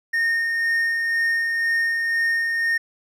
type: tone with tremolo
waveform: triangle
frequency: 1838 Hz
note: A#6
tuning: 25 cents flat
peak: -16 dBFS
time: 0.13-2.78 s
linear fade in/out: 10 ms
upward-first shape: sine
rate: 2 Hz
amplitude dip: 30%
effects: none